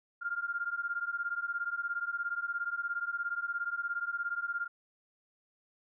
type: beating tone pair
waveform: sine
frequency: 1394 / 1411 Hz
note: F6 / F6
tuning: -4 / +17 cents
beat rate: 17 Hz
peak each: -35 / -36 dBFS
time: 0.21-4.68 s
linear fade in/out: 20 ms
effects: none